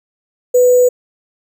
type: tone with sample-and-hold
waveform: sine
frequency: 496.7 Hz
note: B4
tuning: 10 cents sharp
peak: -6 dBFS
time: 0.54-0.89 s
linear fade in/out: 10 ms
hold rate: 7350 Hz
effects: none